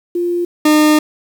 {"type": "tone pair in turn", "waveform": ["sine", "40% pulse"], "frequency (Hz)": [349.2, 304.4], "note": ["F4", "D#4"], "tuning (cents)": [0, -38], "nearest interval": "major second", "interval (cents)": 238, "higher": "first", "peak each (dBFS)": [-14, -7], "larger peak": "second", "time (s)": [[0.15, 0.45], [0.65, 0.99]], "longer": "second", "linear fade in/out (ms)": 5, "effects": ["7-bit"]}